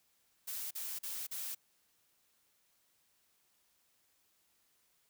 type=noise bursts; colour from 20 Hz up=blue; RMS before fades=-41 dBFS; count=4; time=0.47-1.55 s; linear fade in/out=10 ms; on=240 ms; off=40 ms; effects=white hiss -74 dBFS RMS until 5.09 s